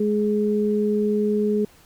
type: tone pair together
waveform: sine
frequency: 209.8 / 419.6 Hz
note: G#3 / G#4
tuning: +18 / +18 cents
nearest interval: octave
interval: 1200 cents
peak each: -21 dBFS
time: 0-1.65 s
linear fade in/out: 5 ms
effects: pink hiss -53 dBFS RMS until 1.85 s